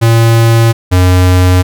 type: tone pair in turn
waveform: square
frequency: 114.7 / 91.04 Hz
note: A#2 / F#2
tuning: -28 / -28 cents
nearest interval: major third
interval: 400 cents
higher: first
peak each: -5 dBFS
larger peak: neither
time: 0.01-0.73 / 0.91-1.63 s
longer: neither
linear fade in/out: 20 ms
effects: none